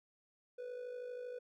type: tone with amplitude modulation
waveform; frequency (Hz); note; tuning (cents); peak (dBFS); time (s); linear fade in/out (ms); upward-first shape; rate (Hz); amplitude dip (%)
triangle; 493.9; B4; 0; -38; 0.58-1.39; 10; sine; 52.7; 55
effects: none